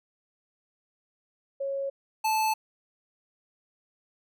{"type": "tone pair in turn", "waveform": ["sine", "square"], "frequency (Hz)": [550, 873.1], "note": ["C#5", "A5"], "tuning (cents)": [-14, -14], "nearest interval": "minor sixth", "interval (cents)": 800, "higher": "second", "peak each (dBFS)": [-28, -24], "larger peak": "second", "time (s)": [[1.6, 1.9], [2.24, 2.54]], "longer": "neither", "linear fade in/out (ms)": 10, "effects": []}